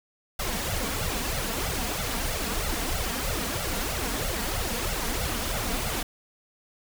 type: noise with flanger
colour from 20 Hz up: pink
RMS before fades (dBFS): -29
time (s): 0.39-6.03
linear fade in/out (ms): 5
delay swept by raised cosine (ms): 1.4 to 4.4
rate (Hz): 3.1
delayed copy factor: +0.95
effects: none